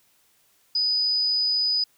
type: tone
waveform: sine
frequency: 4978 Hz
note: D#8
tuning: in tune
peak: -20 dBFS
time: 0.75-1.84 s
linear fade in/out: 5 ms
effects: white hiss -63 dBFS RMS until 1.97 s